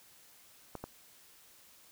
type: clicks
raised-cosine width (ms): 1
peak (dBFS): -26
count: 2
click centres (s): 0.753 / 0.84
effects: white hiss -60 dBFS RMS until 1.91 s